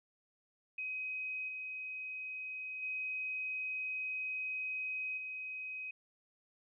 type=tone with level steps; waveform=sine; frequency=2524 Hz; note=D#7; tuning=24 cents sharp; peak=-37 / -40 / -36 / -40 dBFS; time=0.78-5.91 s; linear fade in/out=5 ms; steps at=1.48 / 2.82 / 5.17 s; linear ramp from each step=10 ms; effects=none